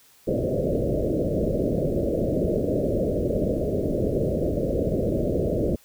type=low-pass noise; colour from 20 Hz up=white; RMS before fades=-24 dBFS; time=0.27-5.76 s; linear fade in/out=10 ms; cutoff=620 Hz; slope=96 dB/octave; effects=white hiss -56 dBFS RMS until 5.84 s